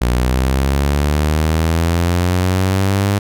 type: linear sweep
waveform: sawtooth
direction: up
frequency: 59.4 to 101.4 Hz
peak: -9 dBFS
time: 0.01-3.19 s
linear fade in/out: 10 ms
effects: none